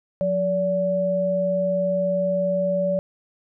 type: tone pair together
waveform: sine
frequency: 179.7 / 575 Hz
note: F3 / D5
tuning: +50 / -37 cents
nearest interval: octave + minor sixth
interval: 2013 cents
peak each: -26 / -20 dBFS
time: 0.21-2.99 s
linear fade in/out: 0 ms
effects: none